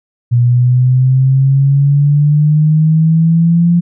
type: exponential sweep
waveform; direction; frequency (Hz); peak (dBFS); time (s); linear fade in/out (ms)
sine; up; 119.8 to 173.8; -6; 0.31-3.81; 20
effects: none